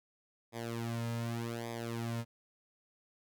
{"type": "tone with flanger", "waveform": "sawtooth", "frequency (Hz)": 116.54, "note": "A#2", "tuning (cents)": 0, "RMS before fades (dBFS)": -38, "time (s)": [0.52, 2.25], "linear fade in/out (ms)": 50, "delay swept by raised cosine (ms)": [0.7, 2.7], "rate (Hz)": 0.85, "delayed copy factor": -0.9, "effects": []}